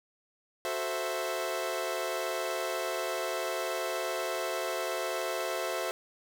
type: chord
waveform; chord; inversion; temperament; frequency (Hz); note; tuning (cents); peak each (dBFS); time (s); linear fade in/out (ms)
sawtooth; F# half-diminished seventh; none; equal with one note detuned; 370 / 442.3 / 523.3 / 659.3; F#4 / A4 / C5 / E5; 0 / +9 / 0 / 0; -34 / -36 / -32 / -31; 0.65-5.91; 0
effects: none